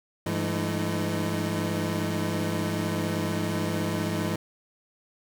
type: tone cluster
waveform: 25% pulse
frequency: 100.8 / 168.5 / 217.3 / 307.4 Hz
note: G2 / E3 / A3 / D#4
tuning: +49 / +38 / -21 / -21 cents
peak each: -28 / -26 / -30 / -30 dBFS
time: 0.26-4.36 s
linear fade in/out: 5 ms
effects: none